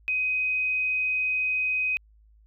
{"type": "tone", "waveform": "sine", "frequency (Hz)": 2514, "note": "D#7", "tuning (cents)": 17, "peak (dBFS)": -23, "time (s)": [0.08, 1.97], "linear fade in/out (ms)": 0, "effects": ["added 53 Hz sine -54 dBFS peak until 2.46 s"]}